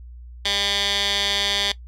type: tone with band-pass filter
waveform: 15% pulse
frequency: 200.8 Hz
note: G3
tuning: 42 cents sharp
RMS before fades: -22 dBFS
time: 0.45-1.72 s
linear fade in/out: 5 ms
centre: 3600 Hz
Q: 3
effects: noise-tail reverb RT60 0.1 s tail -18 dB re dry + added 60 Hz sine -37 dBFS peak until 1.87 s